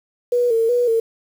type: tone with vibrato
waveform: sine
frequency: 469.9 Hz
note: A#4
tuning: 14 cents sharp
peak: -14 dBFS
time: 0.32-1 s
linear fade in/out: 5 ms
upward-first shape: square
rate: 2.7 Hz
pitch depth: 60 cents each way
effects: 7-bit

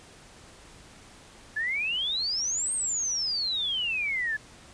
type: exponential two-way sweep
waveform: sine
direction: up then down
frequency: 1694 to 8650 to 1694 Hz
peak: -26 dBFS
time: 1.56-4.37 s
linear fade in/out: 10 ms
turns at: 2.73 s
effects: pink hiss -51 dBFS RMS until 4.73 s + resampled to 22050 Hz

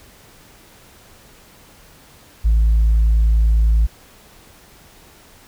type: tone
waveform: sine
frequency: 55 Hz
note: A1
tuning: in tune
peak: -9 dBFS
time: 2.44-3.87 s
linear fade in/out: 20 ms
effects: tanh soft clip ceiling -9 dBFS + pink hiss -47 dBFS RMS until 5.47 s

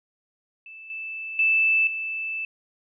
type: tone with level steps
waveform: sine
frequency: 2637 Hz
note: E7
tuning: in tune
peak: -40 / -31 / -17 / -27 dBFS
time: 0.66-2.45 s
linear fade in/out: 2 ms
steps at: 0.9 / 1.39 / 1.87 s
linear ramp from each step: 2 ms
effects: none

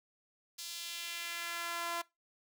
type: tone with high-pass filter sweep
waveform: sawtooth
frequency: 341 Hz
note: F4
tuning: 41 cents flat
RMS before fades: -40 dBFS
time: 0.58-2.02 s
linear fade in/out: 10 ms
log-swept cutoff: 4600 to 920 Hz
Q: 1.4
effects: noise-tail reverb RT60 0.2 s tail -21 dB re dry

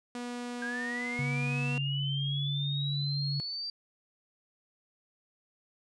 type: tone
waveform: sawtooth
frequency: 243 Hz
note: B3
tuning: 28 cents flat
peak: -32 dBFS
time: 0.15-1.78 s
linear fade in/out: 2 ms
type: linear sweep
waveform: sine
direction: up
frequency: 1600 to 4699 Hz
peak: -34 dBFS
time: 0.62-3.7 s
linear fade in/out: 2 ms
type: tone with pitch glide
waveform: sine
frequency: 139.4 to 141.92 Hz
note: C#3 to C#3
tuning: +10 to +41 cents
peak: -30 dBFS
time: 1.19-3.4 s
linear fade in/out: 0 ms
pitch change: +31 cents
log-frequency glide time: 2.22-2.48 s
effects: resampled to 22050 Hz

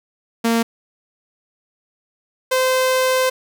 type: tone pair in turn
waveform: sawtooth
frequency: 230 / 516.3 Hz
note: A#3 / C5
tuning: -23 / -23 cents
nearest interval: octave + major second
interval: 1400 cents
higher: second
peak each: -11 dBFS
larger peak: neither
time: 0.44-0.63 / 2.51-3.3 s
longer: second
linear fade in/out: 10 ms
effects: none

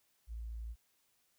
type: tone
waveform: sine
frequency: 56.5 Hz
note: A1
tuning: 47 cents sharp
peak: -40 dBFS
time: 0.27-0.76 s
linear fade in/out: 50 ms
effects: white hiss -75 dBFS RMS until 1.38 s

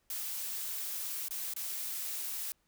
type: noise with dropouts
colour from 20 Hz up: blue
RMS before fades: -38 dBFS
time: 0.1-2.52 s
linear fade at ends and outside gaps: 1 ms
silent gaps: 1.284-1.308 / 1.537-1.563 s
effects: pink hiss -75 dBFS RMS until 2.67 s

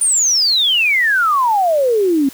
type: exponential sweep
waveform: sine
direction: down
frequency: 9397 to 262.2 Hz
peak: -11 dBFS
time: 0.01-2.29 s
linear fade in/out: 5 ms
effects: white hiss -38 dBFS RMS until 2.33 s

